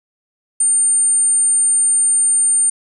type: tone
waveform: sine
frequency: 9000 Hz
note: C#9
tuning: 25 cents sharp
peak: -11 dBFS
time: 0.6-2.7 s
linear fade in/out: 5 ms
effects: none